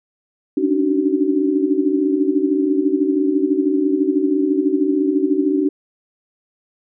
sine tone cluster, 279.9 / 292.1 / 306 / 377.9 Hz, C#4 / D4 / D#4 / F#4, +17 / -9 / -29 / +37 cents, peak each -20 dBFS, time 0.57-5.69 s, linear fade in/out 5 ms, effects none

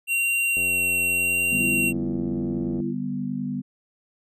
square tone with vibrato, 2747 Hz, F7, 29 cents flat, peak -21 dBFS, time 0.07-1.93 s, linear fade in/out 50 ms, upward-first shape sine, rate 0.87 Hz, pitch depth 8 cents each way
click train, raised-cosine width 2 ms, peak -24 dBFS, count 201, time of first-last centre 0.57-2.802 s, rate 89.6 Hz
sine chord, G major, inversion second, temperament equal with one note detuned, 147.85 / 196 / 246.9 Hz, D3 / G3 / B3, +12 / 0 / 0 cents, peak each -33 / -30 / -28 dBFS, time 1.51-3.62 s, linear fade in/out 20 ms
sine tone with pitch glide, 332.5 to 336 Hz, E4 to E4, +15 to +33 cents, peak -29 dBFS, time 1.58-2.95 s, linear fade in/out 50 ms, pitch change +18 cents, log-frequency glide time 2.01-2.49 s
effects none

